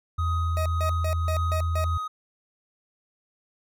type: tone with tremolo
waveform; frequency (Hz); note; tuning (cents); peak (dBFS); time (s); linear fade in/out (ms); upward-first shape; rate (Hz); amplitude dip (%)
triangle; 1254; D#6; +13; -26; 0.18-2.08; 10; triangle; 1.8; 55
type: tone with vibrato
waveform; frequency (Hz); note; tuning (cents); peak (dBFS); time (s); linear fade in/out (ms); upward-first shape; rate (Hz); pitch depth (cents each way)
sine; 84; E2; +33; -23; 0.18-1.98; 10; triangle; 1.7; 10
type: tone bursts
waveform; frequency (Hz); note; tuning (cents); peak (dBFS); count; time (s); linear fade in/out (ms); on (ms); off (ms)
40% pulse; 630; D#5; +21; -28; 6; 0.57-1.842; 0; 87; 150
effects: none